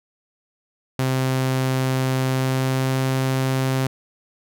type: tone with pitch glide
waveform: sawtooth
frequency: 130.81 to 131.95 Hz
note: C3 to C3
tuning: 0 to +15 cents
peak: -15 dBFS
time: 0.99-3.87 s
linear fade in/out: 2 ms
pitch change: +15 cents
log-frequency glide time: 2.26-3.05 s
effects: none